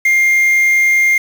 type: tone with quantisation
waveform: triangle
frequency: 2115 Hz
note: C7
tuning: 18 cents sharp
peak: -7 dBFS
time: 0.05-1.18 s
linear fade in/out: 5 ms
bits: 5
effects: none